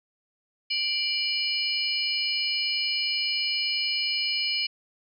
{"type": "tone cluster", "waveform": "sine", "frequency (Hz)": [2357, 2941, 4300, 5030], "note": ["D7", "F#7", "C8", "D#8"], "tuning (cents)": [6, -11, 47, 18], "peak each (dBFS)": -30, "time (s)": [0.7, 4.67], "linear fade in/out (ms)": 10, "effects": []}